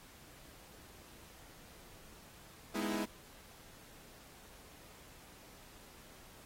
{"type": "chord", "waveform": "sawtooth", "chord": "E major seventh", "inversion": "first", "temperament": "equal", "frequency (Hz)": [207.7, 246.9, 311.1, 329.6], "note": ["G#3", "B3", "D#4", "E4"], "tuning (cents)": [0, 0, 0, 0], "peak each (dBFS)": [-34, -39, -38, -36], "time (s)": [2.74, 3.06], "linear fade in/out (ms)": 20, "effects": ["pink hiss -58 dBFS RMS until 6.45 s", "AAC 48 kbps"]}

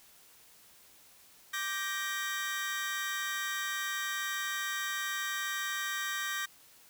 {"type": "chord", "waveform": "sawtooth", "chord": "G minor", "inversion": "second", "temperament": "just", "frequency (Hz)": [1176, 1568, 1881.6], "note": ["D6", "G6", "Bb6"], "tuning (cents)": [2, 0, 16], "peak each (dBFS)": [-36, -33, -33], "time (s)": [1.53, 6.46], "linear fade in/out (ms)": 10, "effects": ["white hiss -59 dBFS RMS until 6.89 s"]}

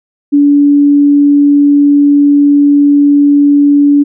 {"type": "tone", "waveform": "sine", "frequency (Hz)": 287.2, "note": "D4", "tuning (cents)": -39, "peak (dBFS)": -3, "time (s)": [0.32, 4.04], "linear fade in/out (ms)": 20, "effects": []}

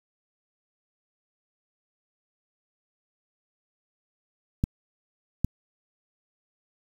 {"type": "clicks", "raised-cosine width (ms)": 5, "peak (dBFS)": -10, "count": 2, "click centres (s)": [4.639, 5.446], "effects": ["7-bit"]}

